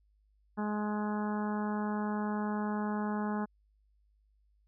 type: harmonic tone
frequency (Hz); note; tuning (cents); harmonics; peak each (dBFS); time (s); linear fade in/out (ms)
210; G#3; +19; 1 / 2 / 3 / 4 / 5 / 6 / 7 / 8; -32 / -41 / -45 / -40 / -43 / -47 / -47 / -51; 0.57-3.46; 20
effects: added 51 Hz sine -66 dBFS peak until 4.67 s